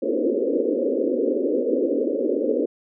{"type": "band-pass noise", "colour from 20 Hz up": "white", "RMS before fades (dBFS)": -22, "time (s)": [0.02, 2.66], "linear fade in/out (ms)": 10, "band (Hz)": [240, 550], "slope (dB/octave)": 96, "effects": []}